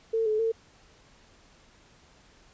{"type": "tone with pitch steps", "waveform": "sine", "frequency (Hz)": [449.7, 430.5, 451], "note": ["A4", "A4", "A4"], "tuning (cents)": [38, -38, 43], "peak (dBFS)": -23, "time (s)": [0.13, 0.52], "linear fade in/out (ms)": 10, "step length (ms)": 130, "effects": ["pink hiss -58 dBFS RMS until 2.53 s", "resampled to 16000 Hz"]}